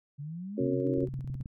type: exponential sweep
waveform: sine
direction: up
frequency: 138.59 to 380 Hz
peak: -36 dBFS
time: 0.18-1.09 s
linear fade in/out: 20 ms
type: harmonic tone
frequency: 91.6 Hz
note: F#2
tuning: 17 cents flat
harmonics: 3 / 4 / 5 / 6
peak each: -30 / -32 / -34 / -36 dBFS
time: 0.57-1.06 s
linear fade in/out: 20 ms
type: tone with tremolo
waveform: sine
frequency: 132.8 Hz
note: C3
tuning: 26 cents sharp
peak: -32 dBFS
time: 0.6-1.43 s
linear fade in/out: 10 ms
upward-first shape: square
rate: 7.4 Hz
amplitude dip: 35%
type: click train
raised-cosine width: 5 ms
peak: -28 dBFS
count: 10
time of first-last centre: 0.98-1.459 s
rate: 18.8 Hz
effects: none